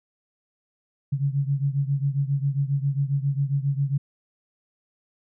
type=beating tone pair; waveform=sine; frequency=137.4 / 144.8 Hz; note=C#3 / D3; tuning=-15 / -24 cents; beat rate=7.4 Hz; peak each=-23 / -26 dBFS; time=1.12-3.98 s; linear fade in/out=10 ms; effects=none